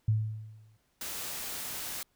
sine tone with exponential decay, 108.7 Hz, A2, 21 cents flat, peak -21 dBFS, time 0.08-0.77 s, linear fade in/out 5 ms, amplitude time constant 150 ms
white noise, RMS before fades -38 dBFS, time 1.01-2.03 s, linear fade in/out 2 ms
effects pink hiss -73 dBFS RMS until 2.15 s

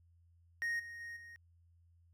triangle tone with level steps, 1864.7 Hz, A#6, in tune, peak -32 / -44 / -42 / -49 dBFS, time 0.62-1.36 s, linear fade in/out 0 ms, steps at 0.79 / 1 / 1.16 s, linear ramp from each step 10 ms, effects added 85 Hz sine -64 dBFS peak until 2.13 s

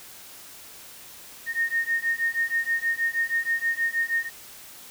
sine beating tone pair, 1840 / 1846.3 Hz, A#6 / A#6, -23 / -17 cents, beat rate 6.3 Hz, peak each -26 dBFS, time 1.46-4.3 s, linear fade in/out 50 ms, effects white hiss -45 dBFS RMS until 4.9 s

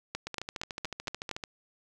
two click trains, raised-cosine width 0.2 ms, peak -16 / -19 dBFS, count 6 / 17, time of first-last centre 0.15-1.313 / 0.27-1.438 s, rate 4.3 / 13.7 Hz, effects none

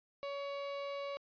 35% pulse tone, 562 Hz, C#5, 24 cents sharp, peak -37 dBFS, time 0.23-1.17 s, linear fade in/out 0 ms, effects resampled to 11025 Hz

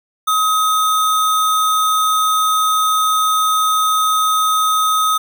sine tone with sample-and-hold, 1267 Hz, D#6, 31 cents sharp, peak -12 dBFS, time 0.27-5.18 s, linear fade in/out 10 ms, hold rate 4900 Hz, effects none

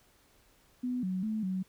sine tone with pitch steps, 249.3 / 185.8 / 217.3 / 187.2 Hz, B3 / F#3 / A3 / F#3, +16 / +7 / -21 / +20 cents, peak -30 dBFS, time 0.83-1.63 s, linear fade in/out 10 ms, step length 200 ms, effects pink hiss -65 dBFS RMS until 1.68 s

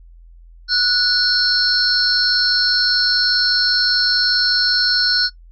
sine tone cluster, 1472 / 4154 / 4379 / 5310 Hz, F#6 / C8 / C#8 / E8, -9 / -13 / -22 / +12 cents, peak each -19 dBFS, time 0.68-5.3 s, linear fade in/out 50 ms, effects noise-tail reverb RT60 0.1 s tail -18 dB re dry + added 42 Hz sine -40 dBFS peak until 5.51 s

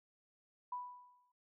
sine tone with exponential decay, 987.8 Hz, B5, in tune, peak -37 dBFS, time 0.72-1.32 s, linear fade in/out 5 ms, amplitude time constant 130 ms, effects none

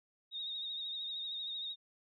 sine tone with vibrato, 3729 Hz, A#7, in tune, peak -38 dBFS, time 0.31-1.76 s, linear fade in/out 50 ms, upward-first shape sine, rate 13 Hz, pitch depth 44 cents each way, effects none

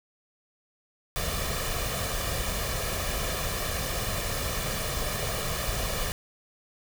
pink noise with comb filter, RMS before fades -30 dBFS, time 1.16-6.12 s, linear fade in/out 0 ms, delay 1.7 ms, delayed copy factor +0.6, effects none

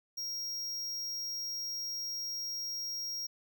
square tone, 5600 Hz, F8, 4 cents sharp, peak -36 dBFS, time 0.17-3.27 s, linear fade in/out 10 ms, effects none

